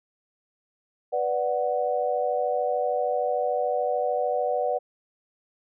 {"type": "chord", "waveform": "sine", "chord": "B minor", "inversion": "none", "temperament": "equal", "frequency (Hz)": [493.9, 587.3, 740], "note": ["B4", "D5", "F#5"], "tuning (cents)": [0, 0, 0], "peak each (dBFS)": -27, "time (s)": [1.12, 4.79], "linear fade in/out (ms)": 20, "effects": []}